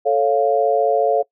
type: chord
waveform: sine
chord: A augmented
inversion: none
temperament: equal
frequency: 440 / 554.4 / 698.5 Hz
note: A4 / C#5 / E#5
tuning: 0 / 0 / 0 cents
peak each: -18 dBFS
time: 0.05-1.23 s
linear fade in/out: 20 ms
effects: noise-tail reverb RT60 0.1 s tail -22 dB re dry